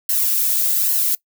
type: noise with flanger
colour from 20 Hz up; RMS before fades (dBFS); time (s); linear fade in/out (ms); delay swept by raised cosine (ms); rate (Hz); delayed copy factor
violet; -18; 0.09-1.15; 2; 0.82 to 2.52; 1.2; -0.6
effects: noise-tail reverb RT60 0.1 s tail -22 dB re dry